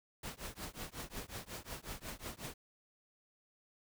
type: noise with tremolo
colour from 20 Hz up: pink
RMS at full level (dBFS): -42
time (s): 0.23-2.54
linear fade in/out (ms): 5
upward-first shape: triangle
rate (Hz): 5.5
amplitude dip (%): 100
effects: none